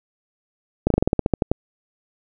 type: slowing click train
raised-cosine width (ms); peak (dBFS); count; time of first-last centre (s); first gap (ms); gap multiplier
2; -3; 12; 0.87-1.516; 33; 1.11
effects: none